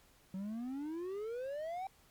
triangle exponential sweep, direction up, 185 to 784 Hz, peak -36 dBFS, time 0.34-1.87 s, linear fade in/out 2 ms, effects pink hiss -66 dBFS RMS until 2.1 s + MP3 96 kbps

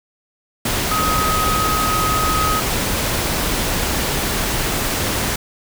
sine tone in noise, 1263 Hz, D#6, 26 cents sharp, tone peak -18 dBFS, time 0.91-2.6 s, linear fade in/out 5 ms, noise pink, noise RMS -20 dBFS, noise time 0.65-5.36 s, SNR -1 dB, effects none

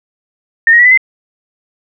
sine tone with pitch steps, 1824 / 1881.8 / 1941.4 / 2003 / 2066 Hz, A#6 / A#6 / B6 / B6 / C7, -38 / +16 / -30 / +24 / -22 cents, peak -3 dBFS, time 0.67-0.975 s, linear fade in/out 2 ms, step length 61 ms, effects none

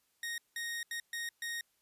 sawtooth tone bursts at uneven times, 1864.7 Hz, A#6, in tune, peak -33 dBFS, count 5, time 0.23-0.38 / 0.56-0.83 / 0.91-1 / 1.13-1.29 / 1.42-1.61 s, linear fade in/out 2 ms, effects white hiss -75 dBFS RMS until 1.81 s + resampled to 32000 Hz

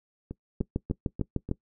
two click trains, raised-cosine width 3 ms, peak -23 / -14 dBFS, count 5 / 7, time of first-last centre 0.31-1.49 / 0.61-1.514 s, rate 3.39 / 6.64 Hz, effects noise-tail reverb RT60 0.1 s tail -21 dB re dry

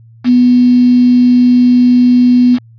sine tone with quantisation, 246.9 Hz, B3, in tune, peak -4 dBFS, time 0.24-2.59 s, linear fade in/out 50 ms, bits 4, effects added 114 Hz sine -37 dBFS peak until 2.78 s + resampled to 11025 Hz

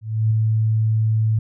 sine tone with ADSR envelope, 110 Hz, A2, in tune, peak -13 dBFS, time 0.01-1.39 s, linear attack 300 ms, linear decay 3 ms, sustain -2 dB, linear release 5 ms, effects none

